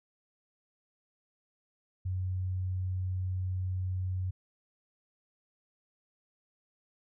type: tone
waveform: sine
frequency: 92.5 Hz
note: F#2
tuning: in tune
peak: -30 dBFS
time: 2.05-4.31 s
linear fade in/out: 10 ms
effects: none